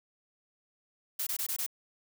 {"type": "noise bursts", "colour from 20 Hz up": "blue", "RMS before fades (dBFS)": -33, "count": 5, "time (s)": [1.19, 1.664], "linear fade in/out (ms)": 5, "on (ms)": 78, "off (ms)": 21, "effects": []}